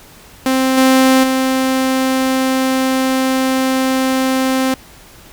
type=tone with level steps; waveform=sawtooth; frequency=262.1 Hz; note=C4; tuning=3 cents sharp; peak=-8 / -4 / -9 dBFS; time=0.46-4.74 s; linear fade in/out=2 ms; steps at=0.77 / 1.23 s; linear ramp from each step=10 ms; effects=pink hiss -41 dBFS RMS until 5.32 s